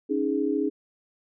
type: chord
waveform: sine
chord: C# suspended second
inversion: none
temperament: equal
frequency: 277.2 / 311.1 / 415.3 Hz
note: C#4 / D#4 / G#4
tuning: 0 / 0 / 0 cents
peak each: -27 dBFS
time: 0.09-0.7 s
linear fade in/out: 20 ms
effects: none